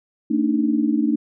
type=tone cluster; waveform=sine; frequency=224.5 / 286.6 / 306.8 Hz; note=A3 / D4 / D#4; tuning=+35 / -42 / -24 cents; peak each=-21 dBFS; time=0.3-1.16 s; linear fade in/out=10 ms; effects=none